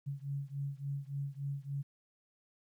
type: beating tone pair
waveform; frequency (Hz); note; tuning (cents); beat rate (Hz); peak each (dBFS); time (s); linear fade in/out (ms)
sine; 138.59 / 142.09; C#3 / C#3; 0 / +43; 3.5; -39 / -40; 0.06-1.83; 20
effects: 12-bit